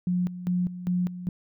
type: tone with tremolo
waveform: sine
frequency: 179.2 Hz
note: F3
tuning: 45 cents sharp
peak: -22 dBFS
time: 0.07-1.29 s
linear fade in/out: 2 ms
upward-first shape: square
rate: 2.5 Hz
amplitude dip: 75%
effects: none